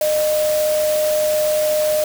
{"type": "tone in noise", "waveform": "sine", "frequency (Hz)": 611, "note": "D#5", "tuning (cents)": -32, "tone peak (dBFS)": -15, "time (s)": [0.01, 2.04], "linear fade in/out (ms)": 2, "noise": "white", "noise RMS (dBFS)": -27, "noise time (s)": [0.01, 2.04], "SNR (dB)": 9, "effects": []}